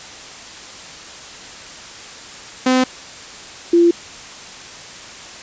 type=tone pair in turn; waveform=sawtooth / sine; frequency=256.5 / 342.4 Hz; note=C4 / F4; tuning=-34 / -34 cents; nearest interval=perfect fourth; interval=500 cents; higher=second; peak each=-8 dBFS; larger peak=neither; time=2.66-2.84 / 3.73-3.91 s; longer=neither; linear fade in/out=5 ms; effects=white hiss -35 dBFS RMS until 5.42 s + resampled to 16000 Hz